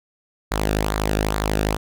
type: tone with flanger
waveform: sawtooth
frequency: 52.2 Hz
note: G#1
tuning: 10 cents sharp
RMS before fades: -22 dBFS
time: 0.51-1.77 s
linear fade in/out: 10 ms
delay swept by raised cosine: 0.34 to 0.98 ms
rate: 2.3 Hz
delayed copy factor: -0.6
effects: none